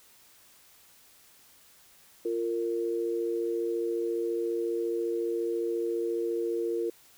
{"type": "tone pair together", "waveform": "sine", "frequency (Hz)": [346.3, 460.8], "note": ["F4", "A#4"], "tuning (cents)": [-15, -20], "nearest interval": "perfect fourth", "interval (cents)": 495, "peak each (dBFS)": [-30, -30], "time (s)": [2.25, 6.9], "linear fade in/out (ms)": 5, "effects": ["white hiss -58 dBFS RMS until 7.17 s"]}